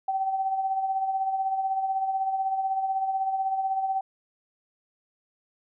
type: tone with tremolo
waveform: sine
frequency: 770 Hz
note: G5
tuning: 31 cents flat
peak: -22 dBFS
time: 0.08-4.01 s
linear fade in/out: 5 ms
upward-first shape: sine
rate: 16 Hz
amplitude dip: 50%
effects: none